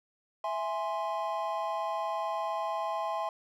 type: chord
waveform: triangle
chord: E augmented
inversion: none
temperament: equal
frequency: 659.3 / 830.6 / 1046.5 Hz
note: E5 / G#5 / B#5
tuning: 0 / 0 / 0 cents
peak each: -33 dBFS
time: 0.44-3.29 s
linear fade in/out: 2 ms
effects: none